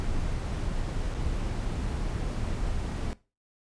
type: noise with dropouts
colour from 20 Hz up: brown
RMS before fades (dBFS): -30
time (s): 0-3.13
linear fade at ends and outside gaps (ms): 0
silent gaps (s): 1.14-1.147
effects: noise-tail reverb RT60 0.3 s tail -19 dB re dry + resampled to 22050 Hz